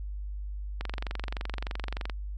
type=click train; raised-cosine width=0.3 ms; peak=-18 dBFS; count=31; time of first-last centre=0.81-2.098 s; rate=23.3 Hz; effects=added 50 Hz sine -33 dBFS peak until 2.37 s + MP3 48 kbps